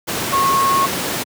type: tone in noise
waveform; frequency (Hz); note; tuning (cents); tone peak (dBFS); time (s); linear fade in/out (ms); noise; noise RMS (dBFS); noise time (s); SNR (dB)
sine; 1093; C#6; -25; -13; 0.32-0.87; 20; pink; -21; 0.07-1.24; +5
effects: high-pass 150 Hz 12 dB/octave